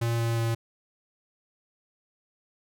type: tone with pitch steps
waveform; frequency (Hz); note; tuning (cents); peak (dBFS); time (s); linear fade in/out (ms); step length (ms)
square; 116.54 / 115.73 / 114.94; A#2 / A#2 / A#2; 0 / -12 / -24; -25; 0.01-0.55; 10; 180
effects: none